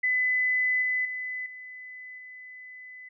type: tone with level steps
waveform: sine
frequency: 2008 Hz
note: B6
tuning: 28 cents sharp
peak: -22 / -24 / -31 / -40 / -42 dBFS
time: 0.03-3.09 s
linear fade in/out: 10 ms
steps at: 0.82 / 1.05 / 1.46 / 2.18 s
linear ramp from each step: 2 ms
effects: none